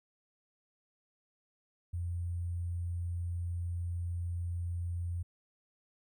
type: tone with sample-and-hold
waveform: sine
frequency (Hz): 86.7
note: F2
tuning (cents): -12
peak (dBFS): -33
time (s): 1.93-5.23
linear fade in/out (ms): 10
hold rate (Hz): 8820
effects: none